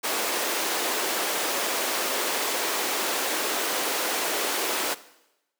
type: high-pass noise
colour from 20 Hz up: pink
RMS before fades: -27 dBFS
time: 0.03-4.95 s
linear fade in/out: 20 ms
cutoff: 330 Hz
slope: 24 dB/octave
effects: noise-tail reverb RT60 0.9 s tail -17 dB re dry